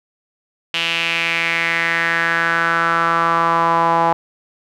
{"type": "tone with band-pass filter sweep", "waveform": "sawtooth", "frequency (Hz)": 167.1, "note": "E3", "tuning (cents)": 24, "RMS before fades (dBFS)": -17, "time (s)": [0.74, 4.13], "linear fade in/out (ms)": 0, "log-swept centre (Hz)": [2900, 890], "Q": 4.2, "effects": []}